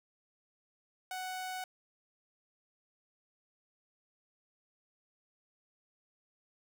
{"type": "tone", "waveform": "sawtooth", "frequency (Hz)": 743, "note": "F#5", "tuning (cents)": 7, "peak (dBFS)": -34, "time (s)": [1.11, 1.64], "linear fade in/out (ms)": 2, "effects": []}